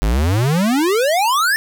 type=exponential sweep; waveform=square; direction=up; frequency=47.48 to 1813 Hz; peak=-14 dBFS; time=0.02-1.56 s; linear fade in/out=0 ms; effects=none